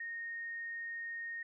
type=tone; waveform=sine; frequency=1853 Hz; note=A#6; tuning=11 cents flat; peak=-39 dBFS; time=0-1.43 s; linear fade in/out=5 ms; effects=none